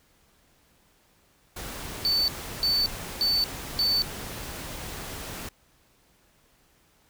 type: noise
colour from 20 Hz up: pink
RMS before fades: -37 dBFS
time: 1.56-5.49 s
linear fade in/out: 5 ms
type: tone bursts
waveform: triangle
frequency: 4519 Hz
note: C#8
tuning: 33 cents sharp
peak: -20 dBFS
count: 4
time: 2.05-4.02 s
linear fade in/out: 0 ms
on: 230 ms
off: 350 ms
effects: pink hiss -63 dBFS RMS until 7.09 s